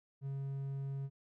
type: tone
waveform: triangle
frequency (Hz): 137.3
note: C#3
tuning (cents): -16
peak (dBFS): -35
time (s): 0.21-1.1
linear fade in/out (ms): 50
effects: none